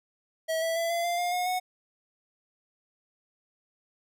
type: tone with pitch steps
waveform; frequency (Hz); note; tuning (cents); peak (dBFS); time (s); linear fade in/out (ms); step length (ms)
square; 645 / 657 / 669.3 / 681.8 / 694.5 / 707.5 / 720.7 / 734.1; E5 / E5 / E5 / F5 / F5 / F5 / F#5 / F#5; -38 / -6 / +26 / -42 / -10 / +22 / -46 / -14; -27; 0.48-1.6; 20; 140
effects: none